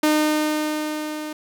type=tone with level ramp; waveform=sawtooth; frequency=305.2 Hz; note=D#4; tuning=33 cents flat; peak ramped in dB=-11 to -25 dBFS; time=0.03-1.33 s; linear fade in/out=5 ms; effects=none